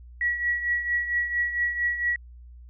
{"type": "tone with tremolo", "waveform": "sine", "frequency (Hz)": 1927, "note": "B6", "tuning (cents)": -43, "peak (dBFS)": -20, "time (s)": [0.21, 2.16], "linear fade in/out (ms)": 2, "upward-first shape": "triangle", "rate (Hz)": 4.4, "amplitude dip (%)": 70, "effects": ["added 60 Hz sine -43 dBFS peak until 2.69 s"]}